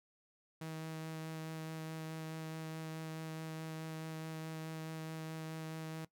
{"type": "tone with vibrato", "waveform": "sawtooth", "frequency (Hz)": 159.4, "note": "D#3", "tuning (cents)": 42, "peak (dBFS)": -38, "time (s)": [0.61, 6.05], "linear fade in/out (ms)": 5, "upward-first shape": "sine", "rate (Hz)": 4.7, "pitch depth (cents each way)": 9, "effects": ["noise-tail reverb RT60 0.1 s tail -18 dB re dry"]}